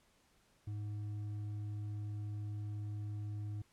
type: tone with hard clipping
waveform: sine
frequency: 104.3 Hz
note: G#2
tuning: 8 cents sharp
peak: -40 dBFS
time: 0.67-3.62 s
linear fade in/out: 5 ms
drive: 4 dB
effects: pink hiss -71 dBFS RMS until 3.72 s + low-pass 11000 Hz 12 dB/octave